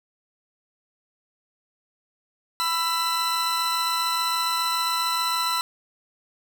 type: tone cluster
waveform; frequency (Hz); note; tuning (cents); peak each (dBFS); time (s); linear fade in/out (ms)
40% pulse; 994 / 1336 / 4023; B5 / E6 / B7; +11 / +23 / +31; -26; 2.6-5.61; 0
effects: 8-bit